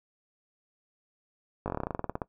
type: slowing click train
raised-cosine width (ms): 1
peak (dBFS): -17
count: 16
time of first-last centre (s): 1.66-2.218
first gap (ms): 19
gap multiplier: 1.09
effects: noise-tail reverb RT60 0.1 s tail -19 dB re dry